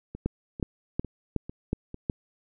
two click trains, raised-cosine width 3 ms, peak -13 / -24 dBFS, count 6 / 5, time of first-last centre 0.26-2.098 / 0.15-1.944 s, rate 2.72 / 2.23 Hz, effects none

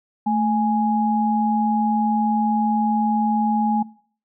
sine tone pair together, 220 / 831.8 Hz, A3 / G#5, 0 / +2 cents, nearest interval octave + major seventh, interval 2302 cents, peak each -20 dBFS, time 0.26-3.83 s, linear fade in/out 10 ms, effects noise-tail reverb RT60 0.5 s tail -21 dB re dry

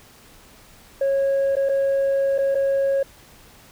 sine tone with dropouts, 548 Hz, C#5, 20 cents flat, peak -15 dBFS, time 1.01-3.03 s, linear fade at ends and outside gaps 5 ms, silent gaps 1.555-1.566 / 1.69-1.694 / 2.381-2.386 / 2.547-2.552 s, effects tanh soft clip ceiling -16 dBFS + pink hiss -49 dBFS RMS until 3.71 s

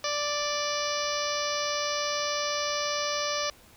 harmonic tone, 587 Hz, D5, 1 cent flat, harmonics 1 / 2 / 3 / 4 / 5 / 6 / 7 / 8 / 9 / 10, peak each -32 / -33 / -38 / -38 / -39 / -40 / -40 / -38 / -37 / -37 dBFS, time 0.04-3.5 s, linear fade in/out 2 ms, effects pink hiss -55 dBFS RMS until 3.76 s

